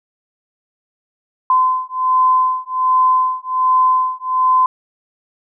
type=beating tone pair; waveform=sine; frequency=1025 / 1026.3 Hz; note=C6 / C6; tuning=-36 / -34 cents; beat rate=1.3 Hz; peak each=-15 dBFS; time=1.5-4.66 s; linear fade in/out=2 ms; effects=none